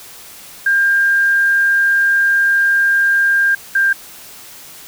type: tone pair in turn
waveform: sine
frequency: 1600 / 1589.9 Hz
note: G6 / G6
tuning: +35 / +24 cents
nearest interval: unison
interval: 11 cents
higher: first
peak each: -10 dBFS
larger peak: neither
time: 0.66-3.55 / 3.75-3.93 s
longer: first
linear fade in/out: 5 ms
effects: white hiss -37 dBFS RMS until 4.87 s